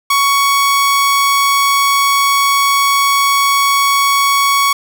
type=tone; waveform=sawtooth; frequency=1116 Hz; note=C#6; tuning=11 cents sharp; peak=-6 dBFS; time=0.1-4.73 s; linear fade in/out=5 ms; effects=none